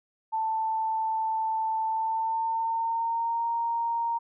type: tone with pitch glide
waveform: sine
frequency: 885 to 929.5 Hz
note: A5 to A#5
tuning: +10 to -5 cents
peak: -25 dBFS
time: 0.32-4.19 s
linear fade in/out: 20 ms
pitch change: +85 cents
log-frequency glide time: 1.86-3.47 s
effects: none